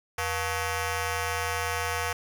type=ring-modulated tone; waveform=10% pulse; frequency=398.2 Hz; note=G4; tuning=27 cents sharp; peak=-16 dBFS; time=0.18-2.13 s; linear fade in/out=5 ms; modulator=313 Hz; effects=none